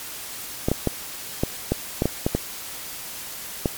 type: clicks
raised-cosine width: 2 ms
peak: -6 dBFS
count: 10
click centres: 0.685 / 0.716 / 0.873 / 1.435 / 1.72 / 2.021 / 2.056 / 2.265 / 2.35 / 3.658 s
effects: white hiss -35 dBFS RMS until 3.77 s + MP3 96 kbps